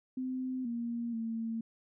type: tone with pitch steps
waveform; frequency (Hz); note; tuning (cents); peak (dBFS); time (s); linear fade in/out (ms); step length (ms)
sine; 257.4 / 235.1 / 226.6; C4 / A#3 / A#3; -28 / +15 / -49; -33; 0.17-1.61; 5; 480
effects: none